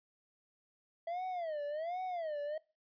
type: tone with vibrato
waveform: triangle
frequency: 657 Hz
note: E5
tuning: 6 cents flat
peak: -34 dBFS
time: 1.07-2.58 s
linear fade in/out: 5 ms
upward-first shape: sine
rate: 1.3 Hz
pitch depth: 220 cents each way
effects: noise-tail reverb RT60 0.3 s tail -22 dB re dry + resampled to 11025 Hz